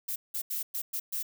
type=noise bursts at uneven times; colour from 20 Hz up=violet; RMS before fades=-33 dBFS; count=6; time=0.08-0.16 / 0.34-0.42 / 0.5-0.63 / 0.74-0.82 / 0.93-1 / 1.12-1.23 s; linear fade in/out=10 ms; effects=none